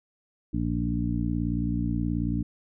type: harmonic tone with a mistuned harmonic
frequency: 58.6 Hz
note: A#1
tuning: 10 cents sharp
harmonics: 1 / 2 / 3 / 4 / 5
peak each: -31 / -31 / -31 / -31 / -31 dBFS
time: 0.53-2.43 s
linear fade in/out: 10 ms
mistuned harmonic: 1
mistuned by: +37 cents
effects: none